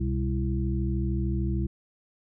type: harmonic tone with a mistuned harmonic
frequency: 66.6 Hz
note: C2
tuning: 31 cents sharp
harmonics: 1 / 2 / 3 / 5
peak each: -27 / -30 / -32 / -34 dBFS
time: 0-1.67 s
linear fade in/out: 10 ms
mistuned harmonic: 2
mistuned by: -90 cents
effects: none